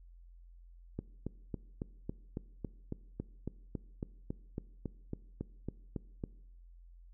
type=click train; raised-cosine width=3 ms; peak=-24 dBFS; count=20; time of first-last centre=0.99-6.239 s; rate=3.62 Hz; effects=noise-tail reverb RT60 0.8 s tail -21 dB re dry + added 43 Hz sine -53 dBFS peak until 7.13 s